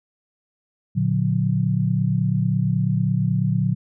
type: chord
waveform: sine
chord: Bb augmented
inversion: none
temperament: just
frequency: 116.54 / 145.68 / 182.1 Hz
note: Bb2 / D3 / F#3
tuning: 0 / -14 / -27 cents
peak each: -22 dBFS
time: 0.95-3.75 s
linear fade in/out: 20 ms
effects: none